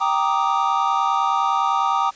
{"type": "chord", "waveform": "triangle", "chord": "Eb major seventh", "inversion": "first", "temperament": "equal", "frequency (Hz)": [784, 932.3, 1174.7, 1244.5], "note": ["G5", "Bb5", "D6", "Eb6"], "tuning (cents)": [0, 0, 0, 0], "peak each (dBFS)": -21, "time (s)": [0, 2.11], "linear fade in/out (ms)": 20, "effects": ["white hiss -46 dBFS RMS until 2.15 s", "resampled to 16000 Hz"]}